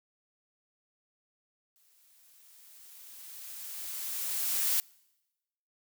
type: noise with exponential growth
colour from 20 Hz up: blue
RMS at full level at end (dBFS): -27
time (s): 1.76-4.8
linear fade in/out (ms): 0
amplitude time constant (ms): 660
effects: noise-tail reverb RT60 1.0 s tail -26 dB re dry